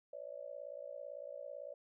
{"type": "tone with amplitude modulation", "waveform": "sine", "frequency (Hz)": 572, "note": "D5", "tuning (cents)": -46, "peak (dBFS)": -40, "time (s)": [0.13, 1.74], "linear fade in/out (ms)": 5, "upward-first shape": "sine", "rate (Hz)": 57.9, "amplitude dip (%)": 100, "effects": []}